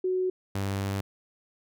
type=tone pair in turn; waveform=sine / sawtooth; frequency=370 / 98.4 Hz; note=F#4 / G2; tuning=0 / +7 cents; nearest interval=octave + major seventh; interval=2293 cents; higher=first; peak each=-24 dBFS; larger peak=neither; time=0.04-0.3 / 0.55-1.01 s; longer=second; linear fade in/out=5 ms; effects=none